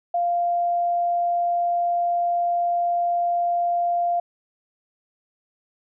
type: tone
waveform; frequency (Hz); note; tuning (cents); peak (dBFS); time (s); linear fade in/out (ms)
sine; 696; F5; -6; -19; 0.14-4.2; 5
effects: none